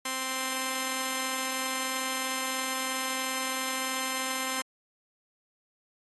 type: tone pair together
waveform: 5% pulse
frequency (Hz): 261.6 / 1046.4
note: C4 / C6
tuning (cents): 0 / 0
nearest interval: 2 octaves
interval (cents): 2400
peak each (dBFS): -22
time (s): 0.05-4.62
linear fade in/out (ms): 5
effects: AAC 32 kbps

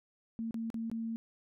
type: tone with dropouts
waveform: sine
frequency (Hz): 226.9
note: A#3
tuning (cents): -47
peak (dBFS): -34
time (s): 0.39-1.16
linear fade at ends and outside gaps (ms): 0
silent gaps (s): 0.509-0.543 / 0.702-0.743 / 0.899-0.915
effects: none

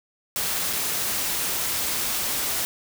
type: noise with dropouts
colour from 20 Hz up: white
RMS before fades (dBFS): -26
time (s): 0.36-2.65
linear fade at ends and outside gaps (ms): 0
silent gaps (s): 0.729-0.733
effects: none

